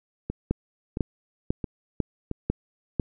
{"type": "two click trains", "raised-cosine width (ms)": 3, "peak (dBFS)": [-16, -10], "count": [4, 6], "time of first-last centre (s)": [[0.3, 2.313], [0.51, 2.998]], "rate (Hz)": [1.49, 2.01], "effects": []}